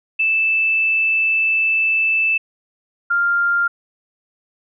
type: tone pair in turn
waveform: sine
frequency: 2637 / 1396.9 Hz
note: E7 / F6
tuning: 0 / 0 cents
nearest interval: major seventh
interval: 1100 cents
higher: first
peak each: -14 dBFS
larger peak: neither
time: 0.19-2.38 / 3.1-3.68 s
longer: first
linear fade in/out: 10 ms
effects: none